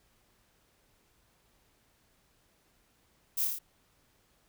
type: noise with echo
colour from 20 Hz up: violet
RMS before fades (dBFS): -31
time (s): 3.37-3.45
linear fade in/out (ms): 10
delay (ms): 28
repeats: 5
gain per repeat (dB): -2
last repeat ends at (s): 3.59
effects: pink hiss -69 dBFS RMS until 4.48 s